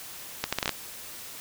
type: accelerating click train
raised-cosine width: 0.2 ms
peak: -8 dBFS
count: 7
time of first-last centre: 0.44-0.693 s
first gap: 86 ms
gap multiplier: 0.7
effects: white hiss -42 dBFS RMS until 1.4 s